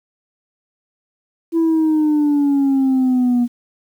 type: exponential sweep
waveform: sine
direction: down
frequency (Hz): 333.4 to 239.3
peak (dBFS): -10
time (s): 1.52-3.48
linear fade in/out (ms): 50
effects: tanh soft clip ceiling -11 dBFS + 8-bit